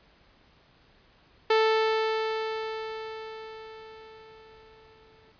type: tone with exponential decay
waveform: sawtooth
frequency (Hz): 440.7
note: A4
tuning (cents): +3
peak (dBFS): -15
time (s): 1.5-5.32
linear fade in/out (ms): 5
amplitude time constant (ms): 830
effects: pink hiss -60 dBFS RMS until 5.39 s + resampled to 11025 Hz